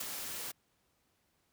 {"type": "noise with ADSR envelope", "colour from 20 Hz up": "white", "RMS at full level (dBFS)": -34, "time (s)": [0, 0.52], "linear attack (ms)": 12, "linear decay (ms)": 4, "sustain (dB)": -7, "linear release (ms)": 13, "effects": ["pink hiss -75 dBFS RMS until 1.52 s", "high-pass 60 Hz 12 dB/octave"]}